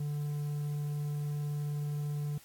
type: tone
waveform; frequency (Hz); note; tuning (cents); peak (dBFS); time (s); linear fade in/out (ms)
triangle; 146.83; D3; 0; -30; 0-2.38; 5
effects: white hiss -58 dBFS RMS until 2.44 s + AAC 64 kbps